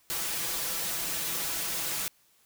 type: noise with comb filter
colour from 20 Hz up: white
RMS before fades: -32 dBFS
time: 0.1-2.08 s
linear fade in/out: 0 ms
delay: 6 ms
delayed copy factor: +0.7
effects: white hiss -65 dBFS RMS until 2.45 s